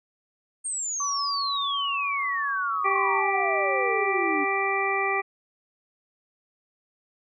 sine exponential sweep, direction down, 8730 to 284.2 Hz, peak -27 dBFS, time 0.64-4.45 s, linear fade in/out 20 ms
sine tone, 1124 Hz, C#6, 24 cents sharp, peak -27 dBFS, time 1-3.21 s, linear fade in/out 5 ms
harmonic tone, 392 Hz, G4, in tune, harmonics 1 / 2 / 3 / 5 / 6, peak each -29 / -29 / -29 / -29 / -29 dBFS, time 2.84-5.22 s, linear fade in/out 20 ms
effects none

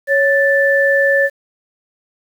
sine tone pair together, 554.4 / 1760.1 Hz, C#5 / A6, 0 / 0 cents, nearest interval octave + minor sixth, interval 2000 cents, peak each -13 dBFS, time 0.07-1.3 s, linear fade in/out 50 ms, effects 7-bit

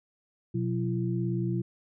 sine tone cluster, 124.4 / 182.1 / 338.2 Hz, B2 / F#3 / E4, +13 / -27 / +44 cents, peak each -29 / -31 / -33 dBFS, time 0.54-1.62 s, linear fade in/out 10 ms, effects none

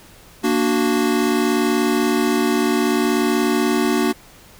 square chord, Bb augmented, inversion none, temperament equal, 233.1 / 293.7 / 370 Hz, Bb3 / D4 / F#4, 0 / 0 / 0 cents, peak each -21 dBFS, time 0.43-4.13 s, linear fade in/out 20 ms, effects pink hiss -46 dBFS RMS until 4.59 s

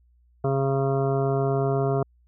harmonic tone, 136.3 Hz, C#3, 29 cents flat, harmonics 1 / 2 / 3 / 4 / 5 / 7 / 8 / 9 / 10, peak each -24 / -33 / -25 / -38 / -28 / -40 / -39 / -39 / -42 dBFS, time 0.44-2.03 s, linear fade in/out 5 ms, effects added 60 Hz sine -57 dBFS peak until 2.27 s

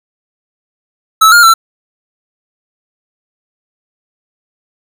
square tone with pitch steps, 1306 / 1413 / 1340 Hz, E6 / F6 / E6, -17 / +20 / +28 cents, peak -3 dBFS, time 1.21-1.54 s, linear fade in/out 10 ms, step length 110 ms, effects none

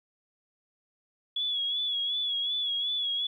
sine tone with vibrato, 3381 Hz, G#7, 30 cents sharp, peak -27 dBFS, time 1.36-3.27 s, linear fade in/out 5 ms, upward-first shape sine, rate 2.7 Hz, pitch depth 50 cents each way, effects 11-bit

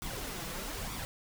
pink noise with flanger, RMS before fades -39 dBFS, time 0.02-1.05 s, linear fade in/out 0 ms, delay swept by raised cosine 0.84 to 6.14 ms, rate 1.1 Hz, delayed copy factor +0.55, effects none

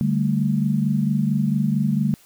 sine chord, D suspended fourth, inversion none, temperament just, 146.83 / 195.78 / 220.2 Hz, D3 / G3 / A3, 0 / -2 / +2 cents, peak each -22 dBFS, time 0.01-2.14 s, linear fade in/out 0 ms, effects white hiss -53 dBFS RMS until 2.25 s

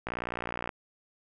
click train, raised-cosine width 0.5 ms, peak -18 dBFS, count 38, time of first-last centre 0.07-0.692 s, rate 59.5 Hz, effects none

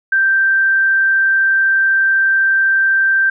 sine tone, 1568 Hz, G6, in tune, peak -10 dBFS, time 0.12-3.3 s, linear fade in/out 5 ms, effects none

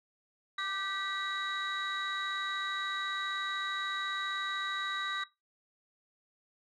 sine tone cluster, 1183 / 1544 / 1949 / 3849 Hz, D6 / G6 / B6 / B7, +12 / -27 / -23 / -45 cents, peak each -36 / -38 / -38 / -36 dBFS, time 0.58-5.24 s, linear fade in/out 5 ms, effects noise-tail reverb RT60 0.2 s tail -18 dB re dry + tanh soft clip ceiling -27 dBFS

